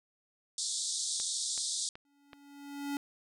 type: band-pass noise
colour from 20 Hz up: white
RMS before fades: -35 dBFS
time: 0.58-1.89 s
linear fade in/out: 2 ms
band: 3500 to 9200 Hz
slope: 96 dB/octave
type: click train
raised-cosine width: 0.3 ms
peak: -30 dBFS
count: 4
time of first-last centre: 1.2-2.332 s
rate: 2.65 Hz
type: tone with exponential growth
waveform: square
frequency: 283.6 Hz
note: C#4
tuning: 40 cents sharp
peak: -32 dBFS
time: 2.05-2.97 s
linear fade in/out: 1 ms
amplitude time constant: 200 ms
effects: none